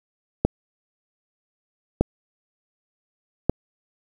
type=clicks; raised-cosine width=2 ms; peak=-3 dBFS; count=3; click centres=0.45 / 2.01 / 3.496 s; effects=7-bit